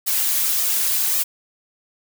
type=noise with flanger; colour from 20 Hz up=blue; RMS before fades=-20 dBFS; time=0.06-1.24 s; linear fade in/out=20 ms; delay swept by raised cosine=1.6 to 5.2 ms; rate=1.8 Hz; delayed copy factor=+0.8; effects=none